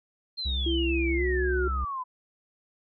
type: exponential sweep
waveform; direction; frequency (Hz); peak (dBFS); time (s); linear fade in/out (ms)
sine; down; 4231 to 992; -30; 0.37-2.04; 20
type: tone with vibrato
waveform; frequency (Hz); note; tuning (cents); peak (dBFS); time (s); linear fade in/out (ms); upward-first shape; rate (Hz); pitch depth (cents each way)
triangle; 66.1; C2; +18; -25; 0.45-1.85; 10; triangle; 9.3; 28
type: tone with pitch glide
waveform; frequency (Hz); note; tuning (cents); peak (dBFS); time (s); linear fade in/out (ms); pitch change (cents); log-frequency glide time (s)
sine; 335.5 to 365.9; E4 to F#4; +31 to -19; -26; 0.66-1.68; 5; +150; 1.14-1.26
effects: none